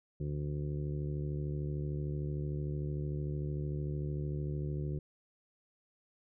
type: harmonic tone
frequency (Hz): 73.3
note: D2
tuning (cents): -3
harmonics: 1 / 2 / 3 / 4 / 5 / 6 / 7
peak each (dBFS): -40 / -35 / -51 / -47 / -44 / -53 / -53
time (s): 0.2-4.99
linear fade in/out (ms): 5
effects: none